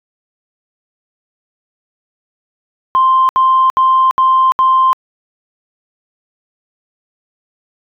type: tone bursts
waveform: sine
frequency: 1046.5 Hz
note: C6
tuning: in tune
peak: -6 dBFS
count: 5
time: 2.95-4.93 s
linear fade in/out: 0 ms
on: 340 ms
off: 70 ms
effects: tanh soft clip ceiling -3 dBFS